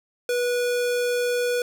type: tone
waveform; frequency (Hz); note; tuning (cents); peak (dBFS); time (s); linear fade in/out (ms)
square; 487.9; B4; -21; -22; 0.29-1.62; 2
effects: none